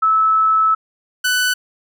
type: tone pair in turn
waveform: sine / sawtooth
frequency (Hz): 1304 / 1493.8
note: E6 / F#6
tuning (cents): -19 / +16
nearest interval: major second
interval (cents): 235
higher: second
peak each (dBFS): -11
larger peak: neither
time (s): 0.02-0.75 / 1.24-1.54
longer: first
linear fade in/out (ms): 10
effects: none